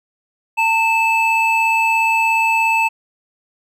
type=tone pair together; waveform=triangle; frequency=900 / 2623 Hz; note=A5 / E7; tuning=+39 / -9 cents; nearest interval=octave + perfect fifth; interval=1852 cents; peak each=-14 dBFS; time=0.57-2.89 s; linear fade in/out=20 ms; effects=none